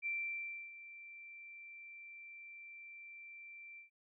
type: tone with ADSR envelope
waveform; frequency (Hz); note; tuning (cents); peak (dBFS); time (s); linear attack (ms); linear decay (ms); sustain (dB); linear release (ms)
sine; 2349; D7; 0; -35; 0.02-3.9; 42; 650; -15; 120
effects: none